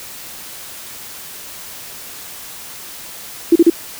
sine tone bursts, 335.7 Hz, E4, 32 cents sharp, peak -4 dBFS, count 3, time 3.52-3.7 s, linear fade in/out 5 ms, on 36 ms, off 36 ms, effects white hiss -33 dBFS RMS until 3.99 s

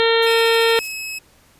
harmonic tone, 457.1 Hz, A#4, 34 cents flat, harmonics 1 / 2 / 3 / 4 / 5 / 6 / 7 / 8 / 9, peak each -15 / -24 / -25 / -23 / -27 / -29 / -24 / -26 / -27 dBFS, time 0-0.79 s, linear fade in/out 0 ms
violet noise with tremolo, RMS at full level -31 dBFS, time 0.22-0.92 s, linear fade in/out 5 ms, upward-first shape triangle, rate 13 Hz, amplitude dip 90%
sawtooth tone, 2572 Hz, E7, 43 cents flat, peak -23 dBFS, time 0.26-1.19 s, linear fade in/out 10 ms
effects pink hiss -53 dBFS RMS until 1.59 s + resampled to 32000 Hz

